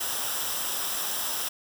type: noise with comb filter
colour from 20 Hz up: white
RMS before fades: -30 dBFS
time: 0-1.49 s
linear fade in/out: 10 ms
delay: 0.45 ms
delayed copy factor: -0.6
effects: none